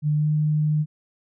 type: tone with pitch glide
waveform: sine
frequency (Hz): 150 to 152.09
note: D3 to D#3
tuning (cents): +37 to -39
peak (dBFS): -18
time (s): 0.02-0.86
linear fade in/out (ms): 50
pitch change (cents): +24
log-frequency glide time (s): 0.16-0.28
effects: none